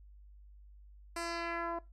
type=tone with low-pass filter sweep; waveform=10% pulse; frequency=338.5 Hz; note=E4; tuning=46 cents sharp; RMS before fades=-38 dBFS; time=1.16-1.79 s; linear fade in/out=5 ms; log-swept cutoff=10000 to 800 Hz; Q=1.6; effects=noise-tail reverb RT60 0.2 s tail -18 dB re dry + added 50 Hz sine -53 dBFS peak until 1.92 s